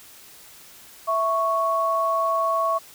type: tone pair together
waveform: sine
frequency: 659.2 / 1108.7 Hz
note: E5 / C#6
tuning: 0 / 0 cents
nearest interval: major sixth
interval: 900 cents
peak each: -24 / -21 dBFS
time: 1.07-2.79 s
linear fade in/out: 20 ms
effects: white hiss -47 dBFS RMS until 2.94 s